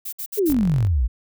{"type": "noise bursts", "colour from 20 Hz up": "violet", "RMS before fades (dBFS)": -30, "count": 4, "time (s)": [0.05, 0.532], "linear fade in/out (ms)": 10, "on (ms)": 77, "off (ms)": 58}
{"type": "exponential sweep", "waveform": "sine", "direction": "down", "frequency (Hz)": [440, 51.91], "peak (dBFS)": -16, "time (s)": [0.37, 1.08], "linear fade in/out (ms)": 20}
{"type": "tone", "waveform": "sawtooth", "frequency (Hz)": 45.94, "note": "F#1", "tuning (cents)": -12, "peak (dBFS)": -25, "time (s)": [0.49, 0.87], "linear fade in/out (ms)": 0}
{"effects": []}